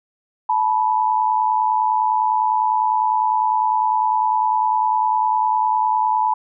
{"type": "tone pair together", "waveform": "sine", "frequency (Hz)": [870.1, 980], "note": ["A5", "B5"], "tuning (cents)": [-20, -14], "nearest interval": "major second", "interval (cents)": 206, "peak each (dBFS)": -18, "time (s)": [0.49, 6.34], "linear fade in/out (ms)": 5, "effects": []}